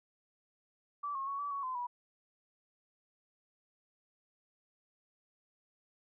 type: tone with pitch steps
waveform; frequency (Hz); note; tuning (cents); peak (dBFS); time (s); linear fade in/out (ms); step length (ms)
sine; 1157 / 1082 / 1113 / 1151 / 1117 / 1026 / 973; D6 / C#6 / C#6 / D6 / C#6 / C6 / B5; -26 / -42 / +7 / -35 / +13 / -34 / -26; -35; 1.03-1.87; 10; 120
effects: none